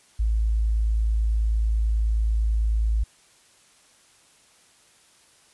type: tone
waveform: sine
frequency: 54.6 Hz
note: A1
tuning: 13 cents flat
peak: -19 dBFS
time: 0.19-3.04 s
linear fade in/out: 10 ms
effects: white hiss -57 dBFS RMS until 5.53 s + resampled to 24000 Hz